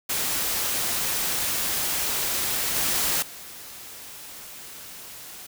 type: noise with level steps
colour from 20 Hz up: white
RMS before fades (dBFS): -26 / -24 / -41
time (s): 0.09-5.47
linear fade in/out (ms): 10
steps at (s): 2.76 / 3.22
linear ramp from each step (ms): 5
effects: none